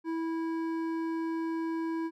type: tone with hard clipping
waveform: triangle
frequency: 327.4 Hz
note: E4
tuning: 12 cents flat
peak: -32 dBFS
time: 0.04-2.11 s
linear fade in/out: 50 ms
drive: 14 dB
effects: none